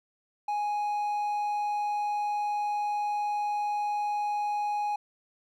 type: tone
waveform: triangle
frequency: 830.6 Hz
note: G#5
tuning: in tune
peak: -25 dBFS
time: 0.48-4.96 s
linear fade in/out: 5 ms
effects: none

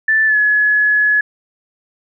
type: tone with pitch glide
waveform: sine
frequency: 1760 to 1697.1 Hz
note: A6 to G#6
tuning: 0 to +37 cents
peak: -10 dBFS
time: 0.08-1.21 s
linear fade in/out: 5 ms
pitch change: -63 cents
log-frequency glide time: 0.26-0.37 s
effects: none

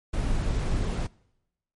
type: noise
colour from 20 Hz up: brown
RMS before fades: -26 dBFS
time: 0.13-1.07 s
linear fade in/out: 10 ms
effects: noise-tail reverb RT60 0.9 s tail -24 dB re dry + MP3 48 kbps

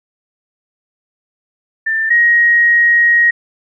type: tone pair in turn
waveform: sine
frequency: 1784 / 1884.8 Hz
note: A6 / A#6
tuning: +23 / +19 cents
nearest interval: minor second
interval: 96 cents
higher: second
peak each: -13 / -7 dBFS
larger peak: second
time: 1.86-2.1 / 2.1-3.31 s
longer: second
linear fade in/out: 10 ms
effects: none

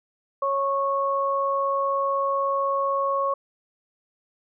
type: tone pair together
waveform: sine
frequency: 551.2 / 1101 Hz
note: C#5 / C#6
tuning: -10 / -12 cents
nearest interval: octave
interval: 1198 cents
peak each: -25 / -23 dBFS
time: 0.42-3.34 s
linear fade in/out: 5 ms
effects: none

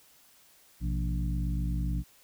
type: harmonic tone with a mistuned harmonic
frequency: 58.27 Hz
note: A#1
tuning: in tune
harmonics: 1 / 2 / 3 / 4 / 5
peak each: -29 / -35 / -35 / -45 / -42 dBFS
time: 0.8-2.04 s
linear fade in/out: 50 ms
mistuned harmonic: 2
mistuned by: +150 cents
effects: white hiss -60 dBFS RMS until 2.23 s

